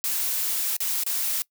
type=noise with dropouts; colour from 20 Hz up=blue; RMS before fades=-26 dBFS; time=0.04-1.42 s; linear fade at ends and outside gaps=0 ms; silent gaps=0.766-0.804 / 1.036-1.064 s; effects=noise-tail reverb RT60 0.1 s tail -23 dB re dry